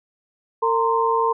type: tone cluster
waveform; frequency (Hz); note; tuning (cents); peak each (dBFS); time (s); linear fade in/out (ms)
sine; 453.9 / 923 / 1044; A#4 / A#5 / C6; -46 / -17 / -4; -21; 0.62-1.33; 10
effects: none